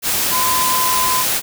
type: tone in noise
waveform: sine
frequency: 1019 Hz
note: C6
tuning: 46 cents flat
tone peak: -17 dBFS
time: 0.3-1.25 s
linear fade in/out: 50 ms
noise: white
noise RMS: -18 dBFS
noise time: 0.02-1.42 s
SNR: -2 dB
effects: none